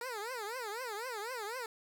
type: tone with vibrato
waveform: 15% pulse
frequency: 459.3 Hz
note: A#4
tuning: 26 cents flat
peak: -32 dBFS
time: 0.01-1.66 s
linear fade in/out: 2 ms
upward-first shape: triangle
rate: 4 Hz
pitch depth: 260 cents each way
effects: none